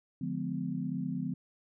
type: chord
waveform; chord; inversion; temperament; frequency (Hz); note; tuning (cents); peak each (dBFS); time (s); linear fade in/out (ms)
sine; D diminished seventh; none; just; 146.83 / 176.2 / 211.4 / 253.7; D3 / F3 / Ab3 / Cb4; 0 / +16 / +31 / +47; -39 / -36 / -40 / -36; 0.21-1.34; 5
effects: none